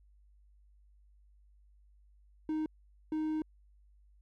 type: tone bursts at uneven times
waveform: triangle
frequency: 311.1 Hz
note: D#4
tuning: in tune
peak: -29 dBFS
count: 2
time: 2.49-2.66 / 3.12-3.42 s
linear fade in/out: 2 ms
effects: added 50 Hz sine -60 dBFS peak until 4.21 s